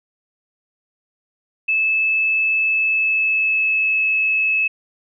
sine tone with pitch glide, 2614 to 2594 Hz, E7 to E7, -15 to -28 cents, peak -15 dBFS, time 1.68-4.68 s, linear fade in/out 10 ms, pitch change -13 cents, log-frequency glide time 2.62-4.05 s, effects none

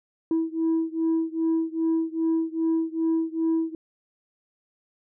sine beating tone pair, 324.7 / 327.2 Hz, E4 / E4, -26 / -13 cents, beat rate 2.5 Hz, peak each -23 / -24 dBFS, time 0.31-3.75 s, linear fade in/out 2 ms, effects tanh soft clip ceiling -18 dBFS

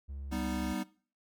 triangle tone, 69.3 Hz, C#2, in tune, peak -37 dBFS, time 0.08-0.74 s, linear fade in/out 20 ms
square chord, G augmented, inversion none, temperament equal, 196 / 246.9 / 311.1 Hz, G3 / B3 / D#4, 0 / 0 / 0 cents, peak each -38 / -38 / -39 dBFS, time 0.31-0.84 s, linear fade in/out 20 ms
effects noise-tail reverb RT60 0.4 s tail -20 dB re dry

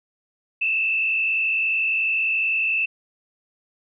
sine tone with frequency modulation, 2637 Hz, E7, in tune, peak -19 dBFS, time 0.61-2.86 s, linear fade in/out 10 ms, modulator 51.3 Hz, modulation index 1.4, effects none

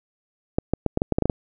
clicks, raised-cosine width 2 ms, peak -6 dBFS, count 10, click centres 0.585 / 0.736 / 0.863 / 0.974 / 1.019 / 1.123 / 1.185 / 1.223 / 1.256 / 1.298 s, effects none

